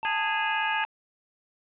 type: tone with pitch glide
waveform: square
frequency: 889 to 880.8 Hz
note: A5 to A5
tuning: +18 to +2 cents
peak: -29 dBFS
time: 0.03-0.85 s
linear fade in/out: 0 ms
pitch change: -16 cents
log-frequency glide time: 0.19-0.71 s
type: harmonic tone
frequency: 413.2 Hz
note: G#4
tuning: 9 cents flat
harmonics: 2 / 3 / 4 / 5 / 6 / 7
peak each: -38 / -36 / -29 / -38 / -34 / -36 dBFS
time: 0.05-0.84 s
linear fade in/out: 0 ms
effects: resampled to 8000 Hz + 9-bit